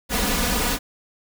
pink noise with comb filter, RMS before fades -22 dBFS, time 0.09-0.79 s, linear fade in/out 50 ms, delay 4.1 ms, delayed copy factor +0.8, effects none

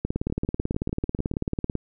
two click trains, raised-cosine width 3 ms, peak -12 / -19 dBFS, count 32 / 8, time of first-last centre 0.05-1.753 / 0.3-1.339 s, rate 18.2 / 6.74 Hz, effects none

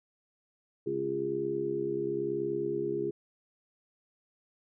harmonic tone with a mistuned harmonic, 69.3 Hz, C#2, in tune, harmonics 2 / 3 / 4 / 5 / 6, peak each -43 / -44 / -42 / -33 / -32 dBFS, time 0.86-3.11 s, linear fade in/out 10 ms, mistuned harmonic 6, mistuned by -35 cents, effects none

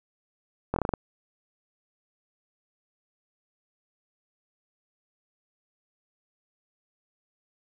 slowing click train, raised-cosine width 1 ms, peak -12 dBFS, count 7, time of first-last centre 0.74-0.938 s, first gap 22 ms, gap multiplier 1.16, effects none

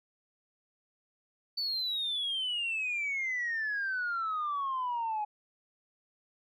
sine exponential sweep, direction down, 4548 to 830.6 Hz, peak -29 dBFS, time 1.57-5.25 s, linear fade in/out 10 ms, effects tanh soft clip ceiling -27 dBFS

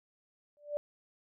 sine tone with exponential growth, 587.3 Hz, D5, in tune, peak -27 dBFS, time 0.57-0.77 s, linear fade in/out 0 ms, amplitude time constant 43 ms, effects none

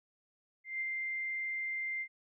sine tone with ADSR envelope, 2093 Hz, C7, in tune, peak -32 dBFS, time 0.64-2.08 s, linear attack 170 ms, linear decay 19 ms, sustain -2 dB, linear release 69 ms, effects none

